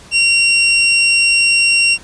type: tone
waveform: sawtooth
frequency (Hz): 2750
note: F7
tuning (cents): -27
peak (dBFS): -6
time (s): 0.11-1.98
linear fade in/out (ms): 50
effects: pink hiss -40 dBFS RMS until 2.03 s + resampled to 22050 Hz